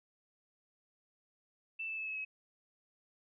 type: tone with pitch steps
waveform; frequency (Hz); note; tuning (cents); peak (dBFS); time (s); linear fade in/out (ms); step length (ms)
sine; 2657 / 2633 / 2608 / 2584 / 2561; E7 / E7 / E7 / E7 / D#7; +13 / -3 / -19 / -35 / +49; -37; 1.79-2.25; 10; 92
effects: none